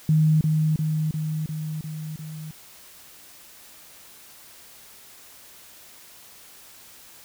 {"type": "tone with echo", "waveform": "sine", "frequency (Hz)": 155.56, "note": "D#3", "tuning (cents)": 0, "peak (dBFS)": -15, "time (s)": [0.09, 0.41], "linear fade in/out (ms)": 2, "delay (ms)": 350, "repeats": 6, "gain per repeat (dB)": -3, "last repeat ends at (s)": 2.51, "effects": ["white hiss -48 dBFS RMS until 7.24 s"]}